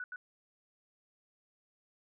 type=tone with echo; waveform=sine; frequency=1480 Hz; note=F#6; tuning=in tune; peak=-38 dBFS; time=0-0.04 s; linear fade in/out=2 ms; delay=120 ms; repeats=1; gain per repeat=-2 dB; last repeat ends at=0.16 s; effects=none